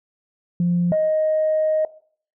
sine tone pair in turn, 174.61 / 623.7 Hz, F3 / D#5, 0 / +4 cents, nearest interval octave + minor seventh, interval 2204 cents, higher second, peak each -15 dBFS, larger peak neither, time 0.6-0.92 / 0.92-1.85 s, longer second, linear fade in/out 2 ms, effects noise-tail reverb RT60 0.5 s tail -19 dB re dry + tanh soft clip ceiling -12 dBFS

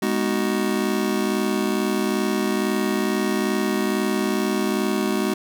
square chord, G# minor seventh, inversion none, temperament just, 207.7 / 249.2 / 311.5 / 373.8 Hz, G#3 / B3 / D#4 / F#4, 0 / +16 / +2 / +18 cents, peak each -25 / -28 / -28 / -26 dBFS, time 0.02-5.34 s, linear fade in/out 5 ms, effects none

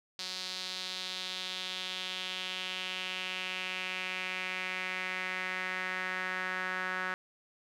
sawtooth tone with band-pass filter sweep, 185 Hz, F#3, in tune, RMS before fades -37 dBFS, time 0.19-7.14 s, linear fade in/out 0 ms, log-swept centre 4400 to 1600 Hz, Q 3.1, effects none

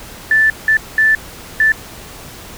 sine tone bursts at uneven times, 1760 Hz, A6, in tune, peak -8 dBFS, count 4, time 0.31-0.5 / 0.68-0.77 / 0.98-1.15 / 1.6-1.72 s, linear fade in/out 2 ms, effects pink hiss -34 dBFS RMS until 2.57 s

